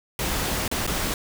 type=noise with dropouts; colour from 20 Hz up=pink; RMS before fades=-26 dBFS; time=0.19-1.14 s; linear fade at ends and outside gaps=1 ms; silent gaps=0.679-0.714 / 0.866-0.875 s; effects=none